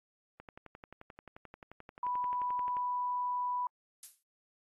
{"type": "click train", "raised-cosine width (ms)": 0.5, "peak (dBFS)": -33, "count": 28, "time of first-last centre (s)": [0.4, 2.768], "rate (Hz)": 11.4}
{"type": "tone", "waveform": "sine", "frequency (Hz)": 987.8, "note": "B5", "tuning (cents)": 0, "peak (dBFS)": -31, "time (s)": [2.03, 3.67], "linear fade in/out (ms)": 2}
{"type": "noise with exponential decay", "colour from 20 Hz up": "violet", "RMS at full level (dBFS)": -40, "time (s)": [4.03, 4.23], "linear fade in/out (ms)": 2, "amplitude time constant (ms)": 43}
{"effects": ["AAC 32 kbps"]}